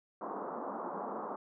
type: band-pass noise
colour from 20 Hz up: white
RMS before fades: -40 dBFS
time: 0.21-1.36 s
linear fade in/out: 2 ms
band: 190 to 1200 Hz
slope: 48 dB/octave
effects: none